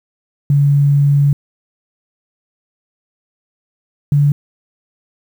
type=tone pair in turn; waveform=sine; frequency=142.4 / 144.3 Hz; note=C#3 / D3; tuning=+47 / -30 cents; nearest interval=unison; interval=23 cents; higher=second; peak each=-8 dBFS; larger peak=neither; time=0.5-1.33 / 4.12-4.32 s; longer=first; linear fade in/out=2 ms; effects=7-bit